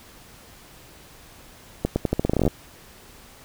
accelerating click train, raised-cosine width 2 ms, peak -7 dBFS, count 15, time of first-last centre 1.85-2.478 s, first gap 110 ms, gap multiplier 0.84, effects pink hiss -48 dBFS RMS until 3.44 s

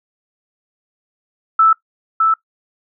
sine tone with echo, 1317 Hz, E6, 2 cents flat, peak -7 dBFS, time 1.59-1.73 s, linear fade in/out 5 ms, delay 610 ms, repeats 1, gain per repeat -3 dB, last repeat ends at 2.34 s, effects noise-tail reverb RT60 0.1 s tail -19 dB re dry

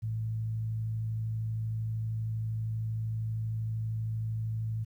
sine tone with frequency modulation, 111 Hz, A2, 16 cents sharp, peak -30 dBFS, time 0.02-4.85 s, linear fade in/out 20 ms, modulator 52.8 Hz, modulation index 0.24, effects 11-bit

